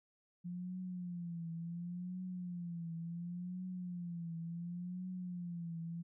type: tone with vibrato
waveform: sine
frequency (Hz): 174.61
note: F3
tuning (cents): 0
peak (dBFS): -40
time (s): 0.44-6.03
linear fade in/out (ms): 20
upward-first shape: triangle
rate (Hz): 0.7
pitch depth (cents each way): 100
effects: none